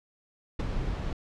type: noise with ADSR envelope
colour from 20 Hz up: brown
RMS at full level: -25 dBFS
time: 0.59-1.13 s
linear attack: 8 ms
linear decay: 23 ms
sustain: -6 dB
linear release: 3 ms
effects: low-pass 5000 Hz 12 dB/octave